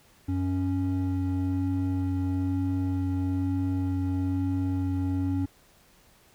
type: tone pair together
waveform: triangle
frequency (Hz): 92.76 / 277.2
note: F#2 / C#4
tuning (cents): +5 / 0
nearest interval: octave + perfect fifth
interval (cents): 1895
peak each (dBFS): -25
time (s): 0.28-5.46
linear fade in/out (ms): 10
effects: tanh soft clip ceiling -16 dBFS + pink hiss -59 dBFS RMS until 6.34 s